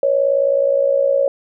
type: tone with amplitude modulation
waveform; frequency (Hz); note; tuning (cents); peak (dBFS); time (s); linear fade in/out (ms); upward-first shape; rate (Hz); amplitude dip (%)
sine; 554.4; C#5; 0; -9; 0.03-1.28; 2; sine; 59.4; 75
effects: none